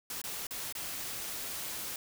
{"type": "noise with dropouts", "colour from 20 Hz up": "white", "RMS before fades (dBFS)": -39, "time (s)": [0.1, 1.96], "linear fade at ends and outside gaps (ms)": 2, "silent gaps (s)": [[0.217, 0.239], [0.469, 0.508], [0.725, 0.751]], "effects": []}